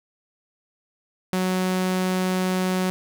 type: tone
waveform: sawtooth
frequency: 185 Hz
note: F#3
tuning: in tune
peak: -17 dBFS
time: 1.33-2.9 s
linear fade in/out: 0 ms
effects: none